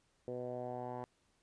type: tone with low-pass filter sweep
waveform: 10% pulse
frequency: 123.9 Hz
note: B2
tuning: 6 cents sharp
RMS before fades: -42 dBFS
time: 0.28-1.04 s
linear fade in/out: 0 ms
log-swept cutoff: 490 to 1000 Hz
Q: 3.3
effects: pink hiss -75 dBFS RMS until 1.42 s + resampled to 22050 Hz